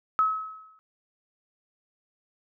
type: tone with exponential decay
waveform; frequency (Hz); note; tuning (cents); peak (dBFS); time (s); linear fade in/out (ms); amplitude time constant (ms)
sine; 1286; E6; -43; -17; 0.19-0.79; 0; 130
effects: none